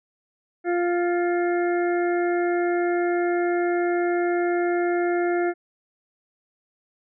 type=harmonic tone with a mistuned harmonic; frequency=349.2 Hz; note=F4; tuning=in tune; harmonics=1 / 2 / 4 / 5 / 6; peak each=-21 / -27 / -33 / -35 / -37 dBFS; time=0.64-5.54 s; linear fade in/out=50 ms; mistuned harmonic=6; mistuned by=+28 cents; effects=none